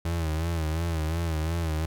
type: tone with vibrato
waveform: 35% pulse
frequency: 81.2 Hz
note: E2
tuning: 26 cents flat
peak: -24 dBFS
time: 0.05-1.86 s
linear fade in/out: 5 ms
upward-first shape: sine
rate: 2.8 Hz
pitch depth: 80 cents each way
effects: none

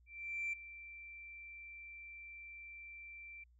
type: tone with ADSR envelope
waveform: sine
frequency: 2347 Hz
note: D7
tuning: 2 cents flat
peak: -34 dBFS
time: 0.06-3.44 s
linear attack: 470 ms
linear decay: 8 ms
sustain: -15 dB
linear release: 7 ms
effects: tanh soft clip ceiling -33 dBFS + added 60 Hz sine -64 dBFS peak until 3.59 s

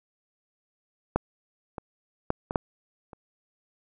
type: clicks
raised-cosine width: 1 ms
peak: -8 / -20 / -9 / -17 / -8 / -29 dBFS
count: 6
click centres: 1.16 / 1.782 / 2.304 / 2.509 / 2.558 / 3.132 s
effects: none

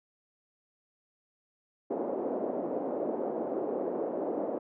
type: band-pass noise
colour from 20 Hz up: white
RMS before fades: -33 dBFS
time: 1.9-4.59 s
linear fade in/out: 10 ms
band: 260 to 600 Hz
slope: 24 dB/octave
effects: none

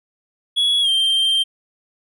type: tone with pitch glide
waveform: triangle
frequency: 3365 to 3158 Hz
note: G#7 to G7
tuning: +22 to +12 cents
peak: -13 dBFS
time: 0.56-1.44 s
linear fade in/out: 20 ms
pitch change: -110 cents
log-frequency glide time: 0.81-0.89 s
effects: none

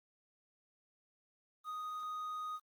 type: tone with quantisation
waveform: triangle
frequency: 1244.5 Hz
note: D#6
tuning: in tune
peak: -37 dBFS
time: 1.64-2.6 s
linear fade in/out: 50 ms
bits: 11
effects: Opus 24 kbps

